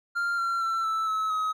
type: tone with pitch steps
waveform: triangle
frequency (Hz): 1394 / 1368.5 / 1343.4 / 1318.8 / 1294.7 / 1270.9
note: F6 / F6 / E6 / E6 / E6 / D#6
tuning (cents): -4 / -36 / +32 / 0 / -32 / +36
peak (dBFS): -23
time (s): 0.15-1.53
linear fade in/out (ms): 20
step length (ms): 230
effects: none